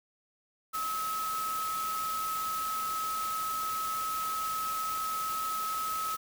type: tone in noise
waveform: sine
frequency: 1287 Hz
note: E6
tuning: 42 cents flat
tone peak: -31 dBFS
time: 0.73-6.17 s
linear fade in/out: 20 ms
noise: white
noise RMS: -40 dBFS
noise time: 0.73-6.17 s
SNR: +6 dB
effects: none